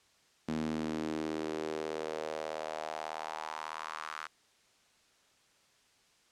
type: tone with high-pass filter sweep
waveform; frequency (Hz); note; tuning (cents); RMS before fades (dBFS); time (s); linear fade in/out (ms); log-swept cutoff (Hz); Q
sawtooth; 78.3; D#2; +11; -38; 0.48-4.27; 5; 220 to 1300; 3.1
effects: white hiss -67 dBFS RMS until 6.31 s + low-pass 7000 Hz 12 dB/octave